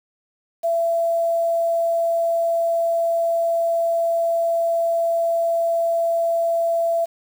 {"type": "tone with quantisation", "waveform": "sine", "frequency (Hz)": 671, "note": "E5", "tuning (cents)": 31, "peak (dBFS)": -17, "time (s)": [0.63, 7.06], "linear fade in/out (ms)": 20, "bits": 7, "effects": []}